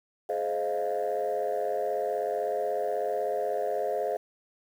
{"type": "chord", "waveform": "sine", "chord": "F minor seventh", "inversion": "first", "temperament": "equal with one note detuned", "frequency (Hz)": [422.8, 523.3, 622.3, 698.5], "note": ["Ab4", "C5", "Eb5", "F5"], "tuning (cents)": [31, 0, 0, 0], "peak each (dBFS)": -31, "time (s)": [0.29, 4.17], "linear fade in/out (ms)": 5, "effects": ["tanh soft clip ceiling -21 dBFS", "9-bit"]}